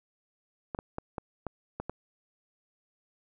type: clicks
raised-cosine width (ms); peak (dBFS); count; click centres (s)
1; -20; 7; 0.748 / 0.789 / 0.984 / 1.182 / 1.467 / 1.8 / 1.896
effects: none